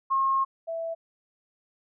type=tone pair in turn; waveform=sine; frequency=1077 / 660.1 Hz; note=C6 / E5; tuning=+50 / +2 cents; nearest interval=minor sixth; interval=848 cents; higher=first; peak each=-21 / -29 dBFS; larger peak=first; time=0.1-0.45 / 0.67-0.95 s; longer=first; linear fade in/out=20 ms; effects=none